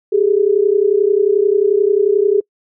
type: tone pair together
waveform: sine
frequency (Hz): 392.7 / 424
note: G4 / G#4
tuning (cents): +3 / +36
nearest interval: minor second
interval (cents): 133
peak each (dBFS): -13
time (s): 0.12-2.41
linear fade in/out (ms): 10
effects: noise-tail reverb RT60 0.1 s tail -26 dB re dry